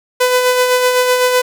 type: tone with tremolo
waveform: sawtooth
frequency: 501 Hz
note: B4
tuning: 25 cents sharp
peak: -5 dBFS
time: 0.2-1.42 s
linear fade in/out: 10 ms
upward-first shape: sine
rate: 7.9 Hz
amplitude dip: 40%
effects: none